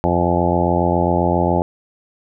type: harmonic tone with a mistuned harmonic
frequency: 87.4 Hz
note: F2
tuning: 2 cents sharp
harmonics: 1 / 2 / 3 / 4 / 5 / 6 / 7 / 8 / 9 / 10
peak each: -22 / -21 / -24 / -22 / -27 / -24 / -23 / -25 / -26 / -22 dBFS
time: 0.04-1.62 s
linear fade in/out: 0 ms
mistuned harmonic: 10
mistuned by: -37 cents
effects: none